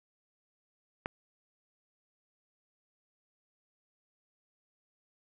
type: click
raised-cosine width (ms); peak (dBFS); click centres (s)
0.5; -18; 1.059
effects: none